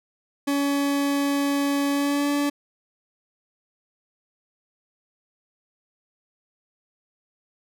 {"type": "tone with pitch glide", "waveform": "40% pulse", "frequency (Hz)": [282.2, 287.3], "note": ["C#4", "D4"], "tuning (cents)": [31, -38], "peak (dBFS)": -20, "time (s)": [0.47, 2.5], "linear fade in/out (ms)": 10, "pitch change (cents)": 31, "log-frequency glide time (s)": [1.91, 2.29], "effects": []}